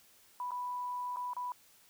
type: tone with dropouts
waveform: sine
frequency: 987.8 Hz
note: B5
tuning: in tune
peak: -35 dBFS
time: 0.4-1.52 s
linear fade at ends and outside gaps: 1 ms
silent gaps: 0.508-0.517 / 1.161-1.169 / 1.334-1.366 s
effects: white hiss -63 dBFS RMS until 1.89 s